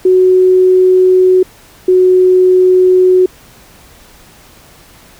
sine tone pair in turn, 370 / 368.3 Hz, F#4 / F#4, 0 / -8 cents, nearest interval unison, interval 8 cents, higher first, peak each -4 dBFS, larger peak neither, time 0.05-1.43 / 1.88-3.26 s, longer neither, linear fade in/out 5 ms, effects pink hiss -41 dBFS RMS until 5.19 s

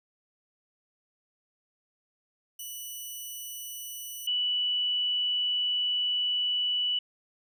5% pulse / sine tone pair in turn, 2960 / 2960 Hz, F#7 / F#7, 0 / 0 cents, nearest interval unison, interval 0 cents, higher neither, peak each -29 / -25 dBFS, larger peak second, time 2.59-4.27 / 4.27-6.99 s, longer second, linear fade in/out 5 ms, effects none

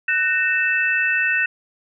sine tone cluster, 1499 / 1840 / 2636 Hz, F#6 / A#6 / E7, +22 / -23 / -1 cents, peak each -21 dBFS, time 0.08-1.46 s, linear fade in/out 5 ms, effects none

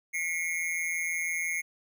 square tone with amplitude modulation, 2157 Hz, C#7, 48 cents flat, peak -26 dBFS, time 0.13-1.62 s, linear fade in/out 20 ms, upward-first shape sine, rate 166 Hz, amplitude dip 80%, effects none

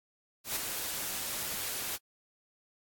white noise with ADSR envelope, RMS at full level -31 dBFS, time 0.44-1.98 s, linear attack 120 ms, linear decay 14 ms, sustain -5 dB, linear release 31 ms, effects AAC 64 kbps

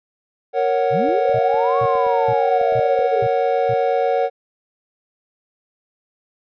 triangle chord, F# major, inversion first, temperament equal, 466.2 / 554.4 / 740 Hz, A#4 / C#5 / F#5, 0 / 0 / 0 cents, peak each -18 dBFS, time 0.53-4.3 s, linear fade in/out 50 ms
sine linear two-way sweep, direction up then down, 98 to 1116 to 390.2 Hz, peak -21 dBFS, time 0.9-3.25 s, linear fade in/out 50 ms, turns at 1.79 s
clicks, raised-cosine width 2 ms, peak -26 dBFS, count 12, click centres 1.089 / 1.295 / 1.543 / 1.834 / 1.954 / 2.066 / 2.289 / 2.333 / 2.614 / 2.724 / 2.792 / 2.991 s
sine tone bursts, 120 Hz, B2, 49 cents flat, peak -24 dBFS, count 6, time 1.34-3.74 s, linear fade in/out 5 ms, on 50 ms, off 420 ms
effects resampled to 11025 Hz

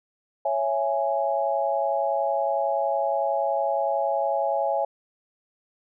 sine chord, C# minor, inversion none, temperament just, 554.4 / 665.2 / 831.5 Hz, C#5 / E5 / G#5, 0 / +16 / +2 cents, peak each -26 dBFS, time 0.45-4.85 s, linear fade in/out 5 ms, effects none

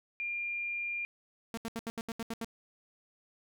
sine tone, 2400 Hz, D7, 37 cents sharp, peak -33 dBFS, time 0.2-1.05 s, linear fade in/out 0 ms
sawtooth tone bursts, 227.9 Hz, A#3, 39 cents flat, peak -31 dBFS, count 9, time 1.54-2.445 s, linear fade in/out 0 ms, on 33 ms, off 76 ms
effects none

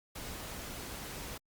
pink noise, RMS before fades -43 dBFS, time 0.15-1.38 s, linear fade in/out 10 ms, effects Opus 48 kbps

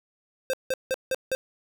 square tone bursts, 523.3 Hz, C5, in tune, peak -24 dBFS, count 5, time 0.5-1.35 s, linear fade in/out 0 ms, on 34 ms, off 170 ms, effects none

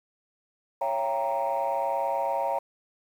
sine chord, C# diminished seventh, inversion none, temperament equal with one note detuned, 554.4 / 675.1 / 784 / 932.3 Hz, C#5 / E5 / G5 / Bb5, 0 / +41 / 0 / 0 cents, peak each -29 / -30 / -30 / -28 dBFS, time 0.81-2.59 s, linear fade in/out 5 ms, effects tanh soft clip ceiling -19 dBFS + 9-bit

